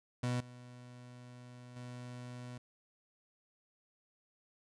30% pulse tone with level steps, 123.47 Hz, B2, in tune, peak -30 / -48 / -42 dBFS, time 0.23-2.58 s, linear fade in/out 5 ms, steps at 0.4 / 1.76 s, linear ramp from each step 5 ms, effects resampled to 22050 Hz

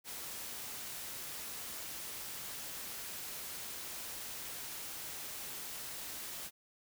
white noise, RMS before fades -44 dBFS, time 0.04-6.51 s, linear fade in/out 50 ms, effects none

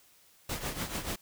pink noise with tremolo, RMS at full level -33 dBFS, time 0.49-1.16 s, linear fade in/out 5 ms, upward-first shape triangle, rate 6.9 Hz, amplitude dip 75%, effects white hiss -62 dBFS RMS until 1.21 s

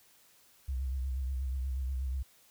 sine tone with vibrato, 65.41 Hz, C2, in tune, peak -31 dBFS, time 0.68-2.23 s, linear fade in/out 10 ms, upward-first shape sine, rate 8.3 Hz, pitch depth 70 cents each way, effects white hiss -63 dBFS RMS until 2.5 s

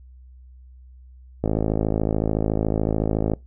click train, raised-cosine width 2 ms, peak -8 dBFS, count 103, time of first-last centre 1.44-3.336 s, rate 53.8 Hz, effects noise-tail reverb RT60 0.2 s tail -23 dB re dry + added 63 Hz sine -43 dBFS peak until 3.46 s

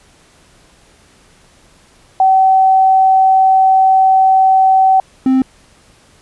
sine / triangle tone pair in turn, 763 / 261.8 Hz, G5 / C4, -47 / +1 cents, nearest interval octave + perfect fifth, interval 1852 cents, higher first, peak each -6 dBFS, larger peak neither, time 2.2-5 / 5.26-5.42 s, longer first, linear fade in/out 2 ms, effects pink hiss -48 dBFS RMS until 6.21 s + resampled to 24000 Hz

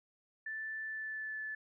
sine tone with pitch glide, 1760 to 1738.8 Hz, A6 to A6, 0 to -21 cents, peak -38 dBFS, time 0.46-1.55 s, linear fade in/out 5 ms, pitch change -21 cents, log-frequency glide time 0.84-1.41 s, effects none

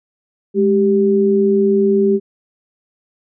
sine tone pair together, 207.7 / 392 Hz, G#3 / G4, 0 / 0 cents, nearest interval major seventh, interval 1100 cents, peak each -15 / -12 dBFS, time 0.54-2.2 s, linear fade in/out 50 ms, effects none

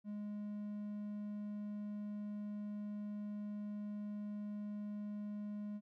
triangle tone, 207.7 Hz, G#3, in tune, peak -39 dBFS, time 0.04-5.81 s, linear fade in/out 50 ms, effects none

